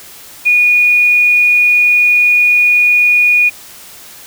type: tone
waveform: sine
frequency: 2453 Hz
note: D#7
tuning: 25 cents flat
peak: -6 dBFS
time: 0.45-3.5 s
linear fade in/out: 20 ms
effects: white hiss -35 dBFS RMS until 4.26 s